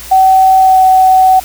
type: tone with pitch glide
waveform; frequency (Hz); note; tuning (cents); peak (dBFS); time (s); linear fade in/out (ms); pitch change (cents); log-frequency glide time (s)
sine; 760 to 752.6; F#5 to F#5; +46 to +29; -3; 0.11-1.4; 10; -17; 0.59-0.78
effects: added 58 Hz sine -34 dBFS peak until 1.44 s + white hiss -29 dBFS RMS until 1.44 s